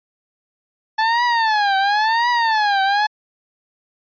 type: tone with vibrato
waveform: 30% pulse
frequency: 867 Hz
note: A5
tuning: 26 cents flat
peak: -12 dBFS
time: 0.98-3.07 s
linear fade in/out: 10 ms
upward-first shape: triangle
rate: 0.95 Hz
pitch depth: 210 cents each way
effects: resampled to 11025 Hz